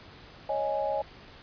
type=chord; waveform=sine; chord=C# suspended second; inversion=none; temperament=equal; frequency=554.4 / 622.3 / 830.6 Hz; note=C#5 / D#5 / G#5; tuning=0 / 0 / 0 cents; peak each=-31 dBFS; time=0.49-1.02 s; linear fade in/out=5 ms; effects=pink hiss -50 dBFS RMS until 1.42 s + resampled to 11025 Hz